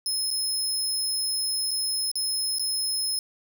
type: tone with dropouts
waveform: 25% pulse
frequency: 5170 Hz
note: E8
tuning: 34 cents flat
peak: -20 dBFS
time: 0.06-3.19 s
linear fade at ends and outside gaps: 1 ms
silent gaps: 0.305-0.311 / 1.709-1.713 / 2.115-2.155 / 2.585-2.595 s
effects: none